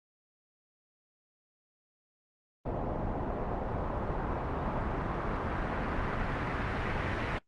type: noise with low-pass filter sweep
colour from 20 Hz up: pink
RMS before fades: -33 dBFS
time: 2.65-7.39 s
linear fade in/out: 10 ms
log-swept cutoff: 720 to 2100 Hz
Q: 1.3
effects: noise-tail reverb RT60 0.1 s tail -18 dB re dry + Opus 32 kbps